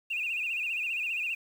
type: tone with vibrato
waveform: sine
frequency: 2598 Hz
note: E7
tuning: 26 cents flat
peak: -28 dBFS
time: 0.1-1.35 s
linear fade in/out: 10 ms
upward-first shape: sine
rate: 15 Hz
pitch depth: 120 cents each way
effects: tanh soft clip ceiling -25 dBFS + 9-bit